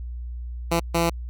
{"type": "tone bursts at uneven times", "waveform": "10% pulse", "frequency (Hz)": 168.5, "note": "E3", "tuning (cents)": 38, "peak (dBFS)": -11, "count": 2, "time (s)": [[0.71, 0.8], [0.94, 1.1]], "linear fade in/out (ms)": 10, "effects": ["added 60 Hz sine -30 dBFS peak until 1.29 s"]}